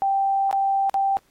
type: tone with dropouts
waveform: sine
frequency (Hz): 784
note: G5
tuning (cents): 0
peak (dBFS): -18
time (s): 0.02-1.17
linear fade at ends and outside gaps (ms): 0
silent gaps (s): 0.512-0.528 / 0.896-0.942
effects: pink hiss -63 dBFS RMS until 1.3 s + AAC 48 kbps